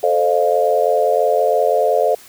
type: chord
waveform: sine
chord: F dominant seventh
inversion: first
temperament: equal with one note detuned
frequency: 440 / 523.3 / 609.1 / 698.5 Hz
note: A4 / C5 / Eb5 / F5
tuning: 0 / 0 / -37 / 0 cents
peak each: -18 dBFS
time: 0.03-2.15 s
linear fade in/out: 5 ms
effects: white hiss -43 dBFS RMS until 2.28 s